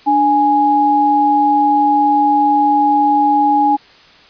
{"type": "tone pair together", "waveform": "sine", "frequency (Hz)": [293.7, 830.6], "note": ["D4", "G#5"], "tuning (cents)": [0, 0], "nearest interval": "octave + tritone", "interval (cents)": 1800, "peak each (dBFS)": [-16, -10], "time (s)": [0.06, 3.77], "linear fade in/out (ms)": 20, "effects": ["white hiss -44 dBFS RMS until 4.29 s", "resampled to 11025 Hz"]}